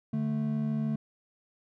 triangle tone pair together, 146.83 / 220 Hz, D3 / A3, 0 / 0 cents, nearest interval perfect fifth, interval 700 cents, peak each -30 / -27 dBFS, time 0.13-0.96 s, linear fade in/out 5 ms, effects none

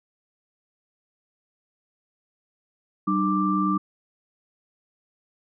sine tone cluster, 191.7 / 301.5 / 1178 Hz, G3 / D4 / D6, -38 / +46 / +5 cents, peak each -24 / -25 / -24 dBFS, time 3.07-3.78 s, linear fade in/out 10 ms, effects none

